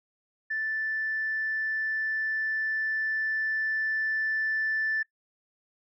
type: tone with level ramp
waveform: sine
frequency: 1760 Hz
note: A6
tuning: in tune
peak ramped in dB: -27 to -24 dBFS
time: 0.5-5.03 s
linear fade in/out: 10 ms
effects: noise-tail reverb RT60 0.1 s tail -21 dB re dry + tanh soft clip ceiling -21 dBFS